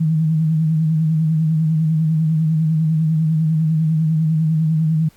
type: tone with vibrato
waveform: sine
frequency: 158.5 Hz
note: D#3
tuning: 32 cents sharp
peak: -13 dBFS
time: 0-5.09 s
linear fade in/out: 10 ms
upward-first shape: sine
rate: 10 Hz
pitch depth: 51 cents each way
effects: pink hiss -53 dBFS RMS until 5.16 s + MP3 96 kbps